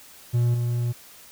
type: tone with level steps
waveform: triangle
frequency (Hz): 120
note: B2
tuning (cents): -49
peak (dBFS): -16 / -20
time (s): 0.33-0.93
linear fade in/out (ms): 20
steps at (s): 0.54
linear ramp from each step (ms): 2
effects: white hiss -48 dBFS RMS until 1.31 s